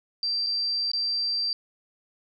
sine tone with dropouts, 4699 Hz, D8, in tune, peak -24 dBFS, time 0.23-1.53 s, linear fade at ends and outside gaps 1 ms, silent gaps 0.464-0.468 / 0.916-0.934 s, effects none

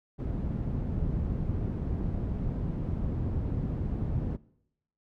white low-pass noise, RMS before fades -31 dBFS, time 0.18-4.37 s, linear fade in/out 20 ms, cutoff 150 Hz, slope 12 dB/octave, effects noise-tail reverb RT60 0.8 s tail -22 dB re dry

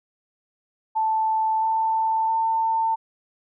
sine tone with pitch steps, 880 / 888.7 / 897.5 Hz, A5 / A5 / A5, 0 / +17 / +34 cents, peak -19 dBFS, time 0.95-2.96 s, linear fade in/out 20 ms, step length 670 ms, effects none

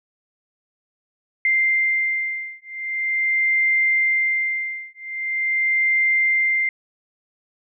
sine beating tone pair, 2093 / 2093.43 Hz, C7 / C7, 0 / 0 cents, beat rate 0.43 Hz, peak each -21 dBFS, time 1.45-6.69 s, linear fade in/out 2 ms, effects none

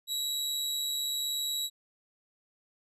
sawtooth tone with amplitude modulation, 3884 Hz, B7, 30 cents flat, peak -25 dBFS, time 0.07-1.7 s, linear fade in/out 50 ms, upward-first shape sine, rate 141 Hz, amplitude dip 45%, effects resampled to 32000 Hz

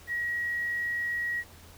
sine tone with quantisation, 1906 Hz, A#6, 38 cents sharp, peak -28 dBFS, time 0.07-1.44 s, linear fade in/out 50 ms, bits 9, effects added 84 Hz sine -54 dBFS peak until 1.77 s + pink hiss -53 dBFS RMS until 1.77 s

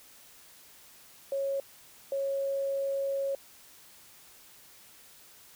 sine tone bursts at uneven times, 550 Hz, C#5, 14 cents flat, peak -28 dBFS, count 2, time 1.32-1.6 / 2.12-3.35 s, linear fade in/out 2 ms, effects white hiss -55 dBFS RMS until 5.55 s

